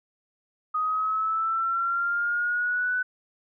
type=linear sweep; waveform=sine; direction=up; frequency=1244.5 to 1500 Hz; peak=-23 dBFS; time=0.74-3.03 s; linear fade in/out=10 ms; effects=none